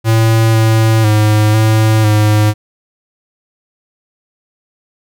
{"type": "tone with pitch steps", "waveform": "square", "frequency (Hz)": [112.4, 111.4, 106.7, 109.6, 106.1], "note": ["A2", "A2", "G#2", "A2", "G#2"], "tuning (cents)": [37, 22, 47, -6, 38], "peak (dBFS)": -8, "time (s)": [0.04, 2.54], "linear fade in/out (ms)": 50, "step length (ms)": 500, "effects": []}